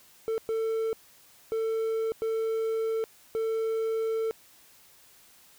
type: tone bursts at uneven times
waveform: triangle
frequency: 446.7 Hz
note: A4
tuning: 26 cents sharp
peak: -24 dBFS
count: 5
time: 0.28-0.38 / 0.49-0.93 / 1.52-2.12 / 2.22-3.04 / 3.35-4.31 s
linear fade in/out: 0 ms
effects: white hiss -57 dBFS RMS until 5.58 s